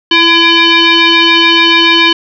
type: tone with frequency modulation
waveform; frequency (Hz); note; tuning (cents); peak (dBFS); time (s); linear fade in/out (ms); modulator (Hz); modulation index
sine; 340; F4; -46; -4; 0.11-2.13; 5; 673; 5.3
effects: none